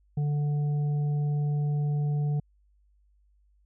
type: harmonic tone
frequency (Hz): 146.83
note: D3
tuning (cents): 0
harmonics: 1 / 3 / 5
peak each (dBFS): -24 / -43 / -46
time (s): 0.17-2.4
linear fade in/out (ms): 5
effects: added 50 Hz sine -61 dBFS peak until 3.65 s